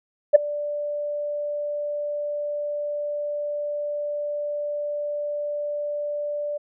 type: tone with ADSR envelope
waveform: sine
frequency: 587.3 Hz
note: D5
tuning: in tune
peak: -4 dBFS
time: 0.33-6.58 s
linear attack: 24 ms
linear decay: 11 ms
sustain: -21 dB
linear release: 13 ms
effects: tanh soft clip ceiling -2 dBFS